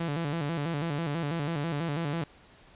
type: tone with vibrato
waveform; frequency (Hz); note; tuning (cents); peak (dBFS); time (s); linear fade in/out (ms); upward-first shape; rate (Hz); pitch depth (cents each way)
sawtooth; 155.56; D#3; 0; -25; 0-2.24; 5; square; 6.1; 130
effects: pink hiss -56 dBFS RMS until 2.75 s + resampled to 8000 Hz